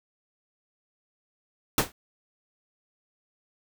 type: noise with exponential decay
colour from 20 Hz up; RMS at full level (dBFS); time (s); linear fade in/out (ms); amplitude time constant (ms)
pink; -17; 1.78-1.92; 2; 29
effects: none